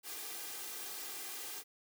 white noise with comb filter, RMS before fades -44 dBFS, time 0.03-1.64 s, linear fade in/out 50 ms, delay 2.5 ms, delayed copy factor +0.7, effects high-pass 200 Hz 12 dB/octave

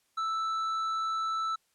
triangle tone with tanh clipping, 1318.5 Hz, E6, in tune, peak -30 dBFS, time 0.17-1.56 s, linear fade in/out 10 ms, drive 11 dB, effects white hiss -72 dBFS RMS until 1.74 s + low-pass 11000 Hz 12 dB/octave

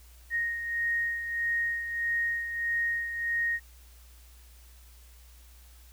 sine beating tone pair, 1864.7 / 1866.3 Hz, A#6 / A#6, 0 / +2 cents, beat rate 1.6 Hz, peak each -28 / -36 dBFS, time 0.3-3.6 s, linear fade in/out 50 ms, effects added 60 Hz sine -51 dBFS peak until 5.92 s + white hiss -59 dBFS RMS until 5.92 s

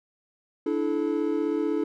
triangle chord, D suspended second, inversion none, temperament equal with one note detuned, 293.7 / 329.6 / 431.9 Hz, D4 / E4 / A4, 0 / 0 / -32 cents, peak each -26 dBFS, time 0.66-1.84 s, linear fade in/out 5 ms, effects none

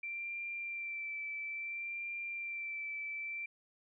sine tone with vibrato, 2349 Hz, D7, in tune, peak -38 dBFS, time 0.03-3.46 s, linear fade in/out 5 ms, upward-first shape sine, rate 0.59 Hz, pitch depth 23 cents each way, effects none

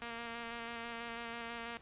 5% pulse tone with vibrato, 233.1 Hz, A#3, in tune, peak -30 dBFS, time 0.02-1.77 s, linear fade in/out 0 ms, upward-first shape square, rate 6.1 Hz, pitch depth 15 cents each way, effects pink hiss -60 dBFS RMS until 1.81 s + resampled to 8000 Hz

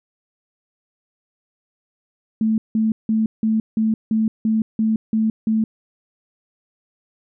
sine tone bursts, 220 Hz, A3, in tune, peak -15 dBFS, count 10, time 2.41-5.64 s, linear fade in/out 2 ms, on 170 ms, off 170 ms, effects none

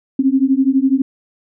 sine beating tone pair, 261.6 / 273.6 Hz, C4 / C#4, 0 / -23 cents, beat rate 12 Hz, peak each -14 dBFS, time 0.19-1.02 s, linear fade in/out 5 ms, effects none

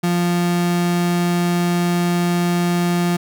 35% pulse tone, 174.61 Hz, F3, in tune, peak -14 dBFS, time 0.03-3.17 s, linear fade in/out 10 ms, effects none

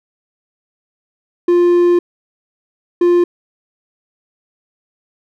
triangle tone bursts at uneven times, 350.2 Hz, F4, 5 cents sharp, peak -6 dBFS, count 2, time 1.48-1.99 / 3.01-3.24 s, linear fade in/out 5 ms, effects none

